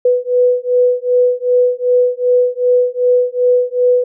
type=beating tone pair; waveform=sine; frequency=493.9 / 496.5 Hz; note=B4 / B4; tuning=0 / +9 cents; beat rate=2.6 Hz; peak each=-13 dBFS; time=0.05-4.04 s; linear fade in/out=5 ms; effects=none